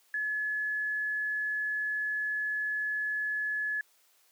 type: tone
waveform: sine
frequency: 1707 Hz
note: G#6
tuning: 47 cents sharp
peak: -29 dBFS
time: 0.14-3.81 s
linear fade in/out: 2 ms
effects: white hiss -66 dBFS RMS until 4.31 s + high-pass 400 Hz 12 dB/octave